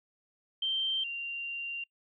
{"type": "tone pair in turn", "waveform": "sine", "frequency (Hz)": [3136, 2773], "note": ["G7", "F7"], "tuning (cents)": [0, -13], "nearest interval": "major second", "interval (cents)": 213, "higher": "first", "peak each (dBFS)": [-28, -34], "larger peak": "first", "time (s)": [[0.62, 1.04], [1.04, 1.84]], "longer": "second", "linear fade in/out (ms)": 5, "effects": ["noise-tail reverb RT60 0.1 s tail -26 dB re dry"]}